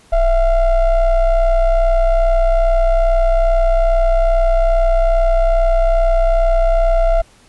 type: ring-modulated tone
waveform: triangle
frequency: 349.2 Hz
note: F4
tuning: in tune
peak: -5 dBFS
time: 0.12-7.22 s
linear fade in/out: 10 ms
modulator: 318 Hz
effects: pink hiss -49 dBFS RMS until 7.48 s + resampled to 24000 Hz